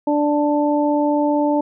harmonic tone, 294.1 Hz, D4, 3 cents sharp, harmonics 1 / 2 / 3, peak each -17 / -20 / -22 dBFS, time 0.07-1.61 s, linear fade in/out 5 ms, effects none

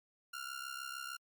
sawtooth ring-modulated tone, 1400 Hz, F6, 4 cents sharp, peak -35 dBFS, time 0.33-1.17 s, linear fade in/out 10 ms, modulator 33.3 Hz, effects MP3 96 kbps

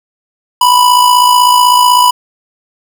square tone with amplitude modulation, 987.8 Hz, B5, in tune, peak -3 dBFS, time 0.61-2.11 s, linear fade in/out 5 ms, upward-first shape sine, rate 56 Hz, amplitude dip 50%, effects none

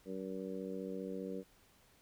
harmonic tone, 95 Hz, F#2, 46 cents sharp, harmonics 2 / 3 / 4 / 5 / 6, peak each -44 / -46 / -47 / -44 / -52 dBFS, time 0.05-1.44 s, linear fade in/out 50 ms, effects pink hiss -67 dBFS RMS until 2.01 s

